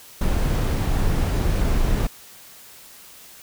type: noise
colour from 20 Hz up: brown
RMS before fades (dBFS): -20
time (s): 0.21-2.07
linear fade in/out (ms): 5
effects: white hiss -45 dBFS RMS until 3.42 s